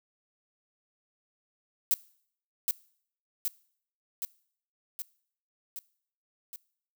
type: noise with echo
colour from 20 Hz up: violet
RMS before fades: -24 dBFS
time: 1.91-1.94 s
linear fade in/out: 0 ms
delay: 770 ms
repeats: 6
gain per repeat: -3 dB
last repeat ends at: 6.56 s
effects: noise-tail reverb RT60 0.6 s tail -22 dB re dry